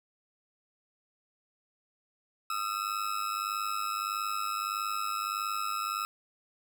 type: ring-modulated tone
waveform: 40% pulse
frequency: 1296 Hz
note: E6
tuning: 30 cents flat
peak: -27 dBFS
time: 2.5-6.05 s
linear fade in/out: 0 ms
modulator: 50.8 Hz
effects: none